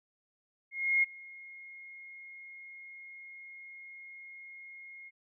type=tone with ADSR envelope; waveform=sine; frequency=2148 Hz; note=C7; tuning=45 cents sharp; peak=-22 dBFS; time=0.71-5.11 s; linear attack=320 ms; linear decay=17 ms; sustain=-24 dB; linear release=35 ms; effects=none